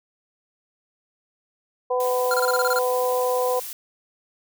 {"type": "harmonic tone", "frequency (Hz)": 250.7, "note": "B3", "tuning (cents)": 26, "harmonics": [2, 3, 4], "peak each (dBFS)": [-21, -28, -27], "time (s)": [1.9, 3.6], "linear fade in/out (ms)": 10}
{"type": "noise", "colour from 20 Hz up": "blue", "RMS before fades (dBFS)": -34, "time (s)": [2, 3.73], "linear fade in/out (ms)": 2}
{"type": "tone bursts", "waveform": "square", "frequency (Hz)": 1396.9, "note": "F6", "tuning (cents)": 0, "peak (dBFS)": -22, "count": 9, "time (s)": [2.31, 2.789], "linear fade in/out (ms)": 2, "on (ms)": 31, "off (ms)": 25}
{"effects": []}